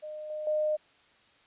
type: tone with level steps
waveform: sine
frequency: 611 Hz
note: D#5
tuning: 32 cents flat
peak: -37 / -33 / -25 dBFS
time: 0.02-0.77 s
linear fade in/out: 20 ms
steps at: 0.3 / 0.47 s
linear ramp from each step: 2 ms
effects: white hiss -62 dBFS RMS until 1.46 s + resampled to 8000 Hz